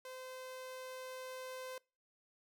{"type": "tone with level ramp", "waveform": "sawtooth", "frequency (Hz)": 515, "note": "C5", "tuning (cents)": -28, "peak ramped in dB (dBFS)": [-43, -40], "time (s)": [0.05, 1.78], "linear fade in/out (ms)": 2, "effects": ["noise-tail reverb RT60 0.3 s tail -24 dB re dry"]}